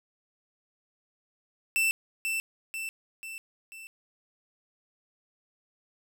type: tone with echo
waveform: 45% pulse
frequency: 2666 Hz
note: E7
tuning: 19 cents sharp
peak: -23 dBFS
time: 1.76-1.91 s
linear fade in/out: 0 ms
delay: 490 ms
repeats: 4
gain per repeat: -5 dB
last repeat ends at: 3.87 s
effects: none